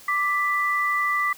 sine tone pair together, 1174.7 / 1981.3 Hz, D6 / B6, 0 / +5 cents, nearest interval major sixth, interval 905 cents, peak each -23 dBFS, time 0.08-1.33 s, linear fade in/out 5 ms, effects white hiss -47 dBFS RMS until 1.37 s

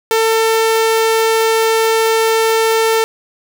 sawtooth tone, 447.7 Hz, A4, 30 cents sharp, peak -7 dBFS, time 0.11-3.04 s, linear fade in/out 0 ms, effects none

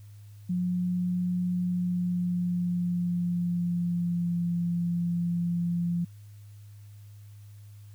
sine tone with pitch glide, 179.1 to 172.5 Hz, F3 to F3, +44 to -21 cents, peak -25 dBFS, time 0.49-6.05 s, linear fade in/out 10 ms, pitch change -65 cents, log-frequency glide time 1.52-4.45 s, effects added 103 Hz sine -45 dBFS peak until 7.94 s + white hiss -64 dBFS RMS until 7.94 s

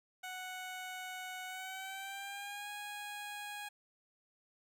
15% pulse tone with pitch glide, 740 to 825.8 Hz, F#5 to G#5, 0 to -10 cents, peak -36 dBFS, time 0.23-3.69 s, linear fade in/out 10 ms, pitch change +190 cents, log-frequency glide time 1.46-2.7 s, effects none

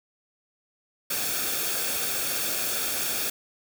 white noise with comb filter, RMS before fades -28 dBFS, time 1.1-3.3 s, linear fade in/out 5 ms, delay 1 ms, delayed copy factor -0.55, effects none

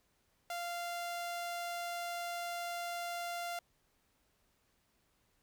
sawtooth tone, 694 Hz, F5, 11 cents flat, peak -34 dBFS, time 0.5-3.59 s, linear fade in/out 2 ms, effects pink hiss -75 dBFS RMS until 5.42 s

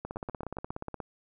two click trains, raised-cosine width 1 ms, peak -22 / -24 dBFS, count 17 / 5, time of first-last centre 0.05-1.002 / 0.16-0.706 s, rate 16.8 / 7.33 Hz, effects none

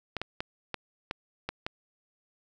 clicks, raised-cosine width 0.3 ms, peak -16 dBFS, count 7, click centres 0.167 / 0.216 / 0.405 / 0.743 / 1.111 / 1.49 / 1.665 s, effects none

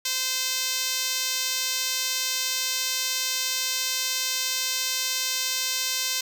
5% pulse tone with band-pass filter, 517 Hz, C5, 21 cents flat, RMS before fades -27 dBFS, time 0.05-6.21 s, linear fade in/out 5 ms, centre 9200 Hz, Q 0.5, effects none

